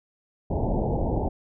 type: low-pass noise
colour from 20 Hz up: pink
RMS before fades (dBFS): -25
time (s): 0.5-1.29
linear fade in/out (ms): 10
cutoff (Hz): 890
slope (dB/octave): 96
effects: none